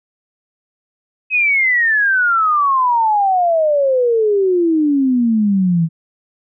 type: exponential sweep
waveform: sine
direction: down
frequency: 2563 to 159.5 Hz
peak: -11 dBFS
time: 1.3-5.89 s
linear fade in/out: 50 ms
effects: none